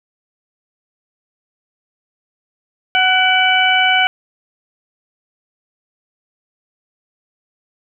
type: harmonic tone with a mistuned harmonic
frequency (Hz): 745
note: F#5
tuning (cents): +12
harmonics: 1 / 2 / 3 / 4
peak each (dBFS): -16 / -16 / -16 / -16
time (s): 2.95-4.07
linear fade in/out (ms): 0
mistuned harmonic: 3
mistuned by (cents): +49
effects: none